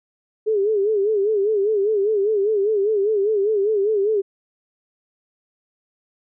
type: tone with vibrato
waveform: sine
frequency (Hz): 414.4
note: G#4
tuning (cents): -4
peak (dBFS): -16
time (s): 0.46-4.22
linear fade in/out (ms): 20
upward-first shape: sine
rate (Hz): 5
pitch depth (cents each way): 110
effects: none